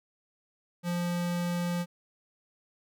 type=tone; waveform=square; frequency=174.61 Hz; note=F3; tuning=in tune; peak=-29 dBFS; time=0.83-1.86 s; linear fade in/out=50 ms; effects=none